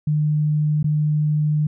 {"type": "tone with dropouts", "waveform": "sine", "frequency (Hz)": 151.1, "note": "D3", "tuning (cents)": 50, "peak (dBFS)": -16, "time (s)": [0.07, 1.67], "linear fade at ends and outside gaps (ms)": 5, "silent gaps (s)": [0.829, 0.842], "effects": []}